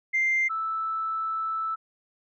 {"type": "tone pair in turn", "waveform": "sine", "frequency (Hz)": [2093, 1316.1], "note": ["C7", "E6"], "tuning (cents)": [0, -3], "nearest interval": "minor sixth", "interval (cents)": 803, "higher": "first", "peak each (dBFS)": [-20, -26], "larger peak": "first", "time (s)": [[0.13, 0.49], [0.49, 1.76]], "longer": "second", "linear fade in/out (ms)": 20, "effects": ["tanh soft clip ceiling -17 dBFS"]}